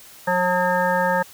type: harmonic tone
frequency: 180 Hz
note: F#3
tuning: 47 cents flat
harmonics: 1 / 3 / 5 / 7 / 9 / 10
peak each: -27 / -22 / -21 / -30 / -25 / -30 dBFS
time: 0.27-1.23 s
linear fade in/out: 10 ms
effects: white hiss -45 dBFS RMS until 1.33 s